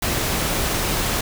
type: noise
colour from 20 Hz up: pink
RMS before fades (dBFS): -22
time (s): 0.02-1.21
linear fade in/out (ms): 5
effects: none